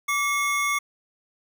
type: tone pair together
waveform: square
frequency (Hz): 1158.7 / 2171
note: D6 / C#7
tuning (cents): -24 / -37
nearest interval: major seventh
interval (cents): 1087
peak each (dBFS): -26 / -25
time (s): 0.08-0.79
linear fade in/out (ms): 10
effects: none